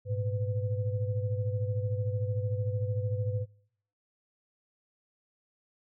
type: tone cluster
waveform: sine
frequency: 103.5 / 116.8 / 503 Hz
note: G#2 / A#2 / B4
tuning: -5 / +4 / +32 cents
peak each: -30 / -35 / -37 dBFS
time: 0.05-3.46 s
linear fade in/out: 50 ms
effects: noise-tail reverb RT60 0.7 s tail -26 dB re dry

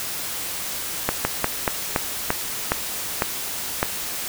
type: slowing click train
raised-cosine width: 0.5 ms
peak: -3 dBFS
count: 9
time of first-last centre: 1.09-3.829 s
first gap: 160 ms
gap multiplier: 1.21
effects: white hiss -29 dBFS RMS until 4.28 s

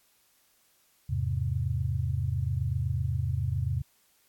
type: chord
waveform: sine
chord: E augmented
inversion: none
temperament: equal with one note detuned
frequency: 82.41 / 103.29 / 130.81 Hz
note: E2 / G#2 / B#2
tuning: 0 / -9 / 0 cents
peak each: -31 / -31 / -30 dBFS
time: 1.09-3.82 s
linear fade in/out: 10 ms
effects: white hiss -66 dBFS RMS until 4.28 s + AAC 64 kbps

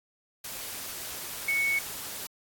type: tone in noise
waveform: sine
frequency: 2217 Hz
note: C#7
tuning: in tune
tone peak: -24 dBFS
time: 1.48-1.79 s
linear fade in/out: 5 ms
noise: white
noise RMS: -38 dBFS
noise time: 0.44-2.27 s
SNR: +11 dB
effects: AAC 64 kbps

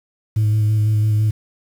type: tone with vibrato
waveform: sine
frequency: 107.2 Hz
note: A2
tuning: 45 cents flat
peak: -11 dBFS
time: 0.36-1.31 s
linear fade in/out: 10 ms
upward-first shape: square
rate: 6 Hz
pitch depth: 17 cents each way
effects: tanh soft clip ceiling -12 dBFS + 7-bit

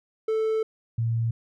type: tone pair in turn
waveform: triangle / sine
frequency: 440 / 114.87 Hz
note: A4 / A#2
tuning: 0 / -25 cents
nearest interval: octave + major seventh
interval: 2325 cents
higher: first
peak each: -20 / -22 dBFS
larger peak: first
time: 0.28-0.63 / 0.98-1.31 s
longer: first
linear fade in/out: 5 ms
effects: none

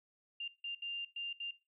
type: tone bursts at uneven times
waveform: sine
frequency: 2794 Hz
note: F7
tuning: in tune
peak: -38 dBFS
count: 5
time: 0.4-0.48 / 0.64-0.75 / 0.82-1.05 / 1.16-1.33 / 1.4-1.51 s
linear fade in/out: 5 ms
effects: noise-tail reverb RT60 0.3 s tail -19 dB re dry

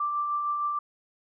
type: tone with tremolo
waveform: sine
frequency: 1176 Hz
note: D6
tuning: 2 cents sharp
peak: -24 dBFS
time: 0-0.79 s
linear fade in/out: 5 ms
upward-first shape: triangle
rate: 6.5 Hz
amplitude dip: 35%
effects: none

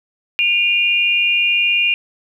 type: tone pair together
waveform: sine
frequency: 2433 / 2794 Hz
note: D#7 / F7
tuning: -39 / 0 cents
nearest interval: major second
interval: 239 cents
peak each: -15 / -16 dBFS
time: 0.39-1.94 s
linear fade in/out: 0 ms
effects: none

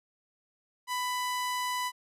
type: tone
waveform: sawtooth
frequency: 995 Hz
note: B5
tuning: 13 cents sharp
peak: -26 dBFS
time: 0.87-1.92 s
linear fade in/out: 50 ms
effects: resampled to 32000 Hz

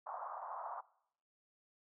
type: band-pass noise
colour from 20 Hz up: pink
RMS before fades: -45 dBFS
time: 0.06-0.81 s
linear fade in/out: 10 ms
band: 680 to 1200 Hz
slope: 48 dB/octave
effects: noise-tail reverb RT60 0.7 s tail -21 dB re dry

